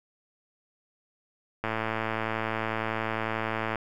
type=click train; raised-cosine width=0.5 ms; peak=-14 dBFS; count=236; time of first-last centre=1.64-3.757 s; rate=111 Hz; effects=9-bit